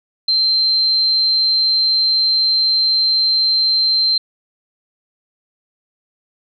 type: tone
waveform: sine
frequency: 4128 Hz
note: C8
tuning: 24 cents flat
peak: -12 dBFS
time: 0.28-4.18 s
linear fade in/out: 5 ms
effects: none